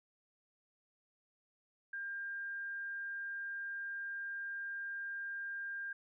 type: tone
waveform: sine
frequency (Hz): 1600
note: G6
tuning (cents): +35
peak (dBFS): -39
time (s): 1.93-5.93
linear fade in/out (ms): 5
effects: none